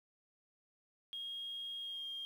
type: tone with pitch glide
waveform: sine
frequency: 3259 to 3218 Hz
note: G#7 to G7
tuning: -33 to +45 cents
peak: -40 dBFS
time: 1.13-2.25 s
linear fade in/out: 0 ms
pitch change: -22 cents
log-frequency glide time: 1.8-2.06 s
effects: tanh soft clip ceiling -36 dBFS + 11-bit